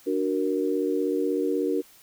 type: chord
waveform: sine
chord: D augmented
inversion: none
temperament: equal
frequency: 293.7 / 370 / 466.2 Hz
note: D4 / F#4 / A#4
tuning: 0 / 0 / 0 cents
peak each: -27 dBFS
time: 0.06-1.82 s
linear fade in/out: 20 ms
effects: white hiss -54 dBFS RMS until 2.02 s